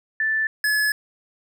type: tone pair in turn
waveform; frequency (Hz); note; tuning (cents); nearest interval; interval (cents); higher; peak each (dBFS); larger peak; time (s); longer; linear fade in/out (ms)
sine / square; 1760 / 1706.9; A6 / G#6; 0 / +47; minor second; 53; first; -19; neither; 0.2-0.47 / 0.64-0.92; second; 2
effects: none